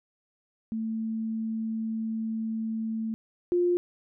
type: tone pair in turn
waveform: sine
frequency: 222.5 / 352.8 Hz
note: A3 / F4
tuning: +20 / +18 cents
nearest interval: minor sixth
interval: 798 cents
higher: second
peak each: -28 / -21 dBFS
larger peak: second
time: 0.72-3.14 / 3.52-3.77 s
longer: first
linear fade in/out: 0 ms
effects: none